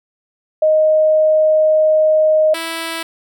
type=tone pair in turn; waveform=sine / 5% pulse; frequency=622.3 / 328.9 Hz; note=D#5 / E4; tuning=0 / -4 cents; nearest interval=major seventh; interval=1104 cents; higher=first; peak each=-9 / -10 dBFS; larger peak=first; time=0.62-2.54 / 2.54-3.03 s; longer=first; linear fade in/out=5 ms; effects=none